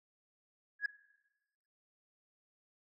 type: tone with exponential growth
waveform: sine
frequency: 1669 Hz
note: G#6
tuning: 8 cents sharp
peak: -25 dBFS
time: 0.79-0.86 s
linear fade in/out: 5 ms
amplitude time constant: 15 ms
effects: noise-tail reverb RT60 1.0 s tail -18 dB re dry + tanh soft clip ceiling -27 dBFS